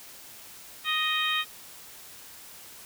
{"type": "harmonic tone with a mistuned harmonic", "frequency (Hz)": 622.3, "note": "D#5", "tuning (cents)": 0, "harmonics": [2, 3, 4, 5, 6], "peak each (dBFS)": [-31, -31, -31, -31, -31], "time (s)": [0.84, 1.45], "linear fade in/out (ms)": 50, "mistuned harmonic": 5, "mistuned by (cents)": 16, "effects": ["white hiss -47 dBFS RMS until 2.85 s"]}